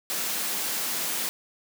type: high-pass noise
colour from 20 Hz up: white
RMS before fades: -29 dBFS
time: 0.1-1.29 s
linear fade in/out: 0 ms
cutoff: 150 Hz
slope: 48 dB/octave
effects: none